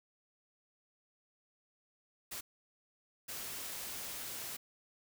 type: noise bursts at uneven times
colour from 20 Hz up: white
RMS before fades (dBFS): -43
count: 2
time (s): 2.31-2.41 / 3.28-4.57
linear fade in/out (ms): 10
effects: none